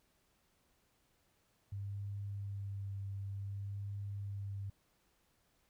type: tone with vibrato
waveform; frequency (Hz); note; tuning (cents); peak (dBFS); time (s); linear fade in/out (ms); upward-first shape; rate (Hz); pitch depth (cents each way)
sine; 99.6; G2; +28; -39; 1.72-4.7; 5; sine; 0.55; 18
effects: pink hiss -75 dBFS RMS until 5.69 s